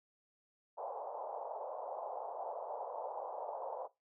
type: band-pass noise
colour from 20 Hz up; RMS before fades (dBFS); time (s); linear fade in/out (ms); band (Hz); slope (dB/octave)
pink; -43; 0.77-3.88; 20; 510 to 940; 48
effects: noise-tail reverb RT60 0.2 s tail -18 dB re dry